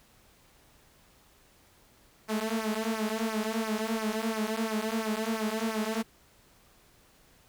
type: tone with flanger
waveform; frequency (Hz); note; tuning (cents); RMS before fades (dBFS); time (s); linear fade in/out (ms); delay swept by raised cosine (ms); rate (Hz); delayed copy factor
sawtooth; 220; A3; 0; -31; 2.28-6.03; 20; 0.25 to 5.45; 2.9; -0.85
effects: pink hiss -61 dBFS RMS until 7.48 s